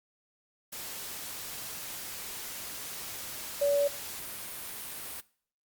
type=tone in noise; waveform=sine; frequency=571 Hz; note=D5; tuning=49 cents flat; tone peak=-23 dBFS; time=3.61-3.88 s; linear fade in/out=10 ms; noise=white; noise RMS=-40 dBFS; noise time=0.72-5.21 s; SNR=+14 dB; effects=noise-tail reverb RT60 0.5 s tail -21 dB re dry + Opus 48 kbps